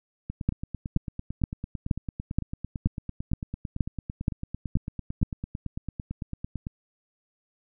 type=two click trains; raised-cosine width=5 ms; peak=-20 / -10 dBFS; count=58 / 11; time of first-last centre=0.3-6.669 / 0.49-5.229 s; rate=8.95 / 2.11 Hz; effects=none

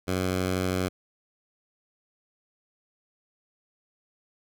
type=tone; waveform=10% pulse; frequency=92.5 Hz; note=F#2; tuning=in tune; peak=-17 dBFS; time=0.07-0.89 s; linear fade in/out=20 ms; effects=none

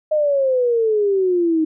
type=exponential sweep; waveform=sine; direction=down; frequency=622.3 to 311.1 Hz; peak=-14 dBFS; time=0.11-1.65 s; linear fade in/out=10 ms; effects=none

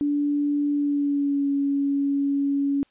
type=tone with pitch glide; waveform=sine; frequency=289.9 to 280.3 Hz; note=D4 to C#4; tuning=-22 to +19 cents; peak=-20 dBFS; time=0.01-2.83 s; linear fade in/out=0 ms; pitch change=-59 cents; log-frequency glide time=0.72-1.49 s; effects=white hiss -63 dBFS RMS until 2.9 s + resampled to 8000 Hz

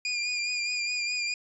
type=tone with vibrato; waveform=25% pulse; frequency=2426 Hz; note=D#7; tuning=44 cents flat; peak=-24 dBFS; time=0.05-1.34 s; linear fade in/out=2 ms; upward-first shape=sine; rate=4.8 Hz; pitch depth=34 cents each way; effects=resampled to 24000 Hz

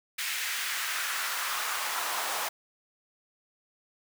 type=noise with high-pass filter sweep; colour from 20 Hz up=pink; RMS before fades=-32 dBFS; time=0.18-2.49 s; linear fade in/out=10 ms; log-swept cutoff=2100 to 810 Hz; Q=1.8; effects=none

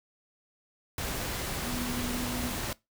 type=tone in noise; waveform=sine; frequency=244.6 Hz; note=B3; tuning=16 cents flat; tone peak=-34 dBFS; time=1.65-2.52 s; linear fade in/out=2 ms; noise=pink; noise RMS=-34 dBFS; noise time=0.98-2.73 s; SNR=-3 dB; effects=noise-tail reverb RT60 0.2 s tail -21 dB re dry

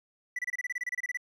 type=tone bursts; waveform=triangle; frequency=1973 Hz; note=B6; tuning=2 cents flat; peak=-28 dBFS; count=15; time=0.36-1.173 s; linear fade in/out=5 ms; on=29 ms; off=27 ms; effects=none

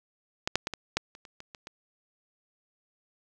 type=clicks; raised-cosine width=0.2 ms; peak=-10 / -6 / -13 / -17 / -8 / -30 / -30 / -26 / -26 / -24 dBFS; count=10; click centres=0.475 / 0.556 / 0.671 / 0.737 / 0.97 / 1.151 / 1.252 / 1.404 / 1.548 / 1.671 s; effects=none

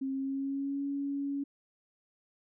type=tone with pitch glide; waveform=sine; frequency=268.2 to 280.4 Hz; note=C4 to C#4; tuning=+43 to +20 cents; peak=-31 dBFS; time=0.01-1.44 s; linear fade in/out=10 ms; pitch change=+77 cents; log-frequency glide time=0.12-0.84 s; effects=none

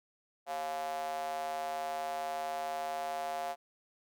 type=tone with high-pass filter; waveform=square; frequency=77.78 Hz; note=D#2; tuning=in tune; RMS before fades=-37 dBFS; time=0.46-3.56 s; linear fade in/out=50 ms; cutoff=690 Hz; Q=5.6; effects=none

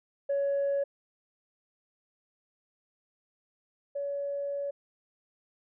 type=tone pair in turn; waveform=sine; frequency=560 / 565.2 Hz; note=C#5 / C#5; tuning=+18 / +34 cents; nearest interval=unison; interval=16 cents; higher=second; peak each=-24 / -30 dBFS; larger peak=first; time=0.29-0.84 / 3.95-4.71 s; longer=second; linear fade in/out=10 ms; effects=tanh soft clip ceiling -23 dBFS

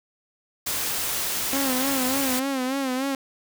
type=noise; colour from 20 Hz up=white; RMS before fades=-27 dBFS; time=0.66-2.4 s; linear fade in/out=10 ms
type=tone with vibrato; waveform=sawtooth; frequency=264.6 Hz; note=C4; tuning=20 cents sharp; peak=-20 dBFS; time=1.53-3.15 s; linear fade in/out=2 ms; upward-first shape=sine; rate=3.4 Hz; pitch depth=82 cents each way
effects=none

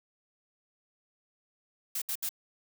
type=noise bursts; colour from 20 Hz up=blue; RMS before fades=-33 dBFS; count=3; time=1.95-2.292 s; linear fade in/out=5 ms; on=68 ms; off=69 ms; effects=none

